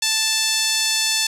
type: tone with band-pass filter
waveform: 5% pulse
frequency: 881 Hz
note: A5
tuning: 2 cents sharp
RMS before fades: -20 dBFS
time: 0.02-1.27 s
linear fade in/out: 5 ms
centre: 4400 Hz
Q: 0.8
effects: none